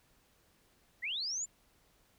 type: linear sweep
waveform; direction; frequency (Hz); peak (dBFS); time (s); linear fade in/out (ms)
sine; up; 1830 to 7290; -34; 1.02-1.46; 20
effects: pink hiss -69 dBFS RMS until 2.18 s